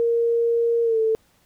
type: tone with pitch glide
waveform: sine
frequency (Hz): 466.2 to 443.1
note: A#4 to A4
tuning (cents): 0 to +12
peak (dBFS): -17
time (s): 0-1.15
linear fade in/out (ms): 0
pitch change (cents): -88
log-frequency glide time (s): 0.83-0.99
effects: pink hiss -61 dBFS RMS until 1.45 s